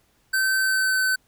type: tone with pitch glide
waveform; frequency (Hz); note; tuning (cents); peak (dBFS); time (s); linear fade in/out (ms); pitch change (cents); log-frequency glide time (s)
square; 1542 to 1523.4; G6 to G6; -29 to -50; -20; 0.33-1.16; 10; -21; 0.6-1.01
effects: pink hiss -64 dBFS RMS until 1.27 s